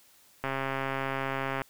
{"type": "click train", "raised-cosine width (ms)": 0.5, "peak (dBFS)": -16, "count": 160, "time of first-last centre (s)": [0.44, 1.618], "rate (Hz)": 135, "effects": ["white hiss -60 dBFS RMS until 1.69 s"]}